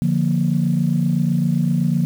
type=chord; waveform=sine; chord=Bb major; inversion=first; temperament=equal; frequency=146.83 / 174.61 / 233.1 Hz; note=D3 / F3 / Bb3; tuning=0 / 0 / 0 cents; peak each=-19 / -18 / -21 dBFS; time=0.02-2.05 s; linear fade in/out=0 ms; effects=tanh soft clip ceiling -7 dBFS + 7-bit